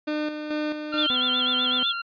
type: tone with tremolo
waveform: 30% pulse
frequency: 302.4 Hz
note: D#4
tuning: 49 cents flat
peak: -22 dBFS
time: 0.07-1.07 s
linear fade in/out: 10 ms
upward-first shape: square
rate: 2.3 Hz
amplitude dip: 50%
type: tone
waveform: sawtooth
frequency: 1383 Hz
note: F6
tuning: 17 cents flat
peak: -24 dBFS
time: 0.92-2.02 s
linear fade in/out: 10 ms
type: tone with vibrato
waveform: sine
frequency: 3322 Hz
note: G#7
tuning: in tune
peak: -22 dBFS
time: 0.97-1.93 s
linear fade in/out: 20 ms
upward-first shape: sine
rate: 8 Hz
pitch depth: 120 cents each way
type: harmonic tone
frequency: 251.9 Hz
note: B3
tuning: 34 cents sharp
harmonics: 1 / 2 / 3 / 4 / 5 / 6 / 7 / 8 / 9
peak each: -31 / -37 / -41 / -43 / -45 / -47 / -48 / -49 / -50 dBFS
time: 1.1-1.83 s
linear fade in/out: 0 ms
effects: resampled to 11025 Hz